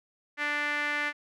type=tone with band-pass filter; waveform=sawtooth; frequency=293.8 Hz; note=D4; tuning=1 cent sharp; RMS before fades=-30 dBFS; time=0.37-1.13 s; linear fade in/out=50 ms; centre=1900 Hz; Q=3.8; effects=none